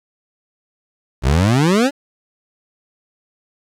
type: exponential sweep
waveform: 25% pulse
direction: up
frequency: 59 to 293.7 Hz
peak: -8 dBFS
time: 1.22-1.91 s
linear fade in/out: 50 ms
effects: low-pass 9000 Hz 12 dB/octave + 8-bit